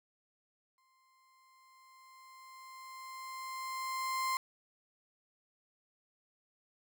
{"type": "tone with exponential growth", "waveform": "35% pulse", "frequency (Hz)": 1046.5, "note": "C6", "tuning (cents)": 0, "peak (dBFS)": -29, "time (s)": [0.78, 4.37], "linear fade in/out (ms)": 1, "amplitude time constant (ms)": 780, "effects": []}